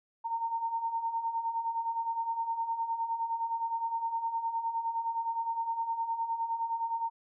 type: beating tone pair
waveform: sine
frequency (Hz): 909 / 918.7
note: A#5 / A#5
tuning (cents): -44 / -25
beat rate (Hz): 9.7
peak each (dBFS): -37 / -31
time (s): 0.24-7.1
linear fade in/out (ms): 20
effects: none